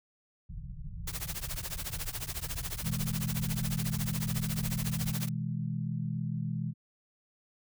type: low-pass noise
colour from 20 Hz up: pink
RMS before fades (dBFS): -41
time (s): 0.49-5.13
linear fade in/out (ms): 10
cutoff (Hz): 180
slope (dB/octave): 96
type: noise with tremolo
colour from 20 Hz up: white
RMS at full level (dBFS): -35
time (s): 1.07-5.29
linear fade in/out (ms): 5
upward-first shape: triangle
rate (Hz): 14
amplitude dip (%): 100
type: chord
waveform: sine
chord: E major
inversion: second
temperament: equal with one note detuned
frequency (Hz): 123.47 / 160.86 / 207.7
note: B2 / E3 / G#3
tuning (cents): 0 / -42 / 0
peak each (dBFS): -35 / -34 / -38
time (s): 2.82-6.74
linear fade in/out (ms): 50
effects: none